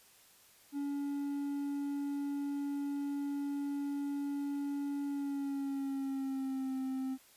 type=tone with pitch glide; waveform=triangle; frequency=283.6 to 263.1 Hz; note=C#4 to C4; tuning=+40 to +10 cents; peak=-32 dBFS; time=0.72-7.18 s; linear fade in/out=50 ms; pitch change=-130 cents; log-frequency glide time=5.05-6.76 s; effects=white hiss -62 dBFS RMS until 7.36 s + resampled to 32000 Hz